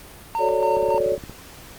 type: tone with tremolo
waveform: triangle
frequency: 912 Hz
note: A#5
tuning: 38 cents flat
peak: -19 dBFS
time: 0.35-0.98 s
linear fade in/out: 0 ms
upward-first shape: square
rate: 3.6 Hz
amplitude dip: 55%
type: chord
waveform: sine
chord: D major seventh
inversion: first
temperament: equal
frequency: 370 / 440 / 554.4 / 587.3 Hz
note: F#4 / A4 / C#5 / D5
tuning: 0 / 0 / 0 / 0 cents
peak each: -26 / -24 / -22 / -25 dBFS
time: 0.38-1.18 s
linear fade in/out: 50 ms
type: click train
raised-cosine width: 3 ms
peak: -23 dBFS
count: 10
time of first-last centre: 0.77-1.296 s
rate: 17.1 Hz
effects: pink hiss -43 dBFS RMS until 1.78 s + Opus 48 kbps